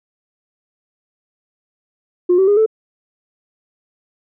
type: tone with pitch steps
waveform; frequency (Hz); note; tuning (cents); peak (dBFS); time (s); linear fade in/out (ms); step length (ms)
sine; 356.5 / 382.1 / 409.5 / 438.9; F4 / G4 / G#4 / A4; +36 / -44 / -24 / -4; -8; 2.29-2.662; 10; 93
effects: tanh soft clip ceiling -6 dBFS